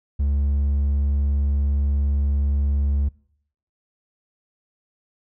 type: tone with hard clipping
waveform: sine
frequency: 70.7 Hz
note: C#2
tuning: 35 cents sharp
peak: -19 dBFS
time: 0.19-3.09 s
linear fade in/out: 10 ms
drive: 3 dB
effects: noise-tail reverb RT60 0.7 s tail -24 dB re dry